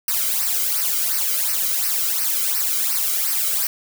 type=noise with flanger; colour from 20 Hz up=blue; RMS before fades=-21 dBFS; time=0.08-3.67 s; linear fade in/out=2 ms; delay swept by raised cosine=0.28 to 1.16 ms; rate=2.8 Hz; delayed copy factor=-0.8; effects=none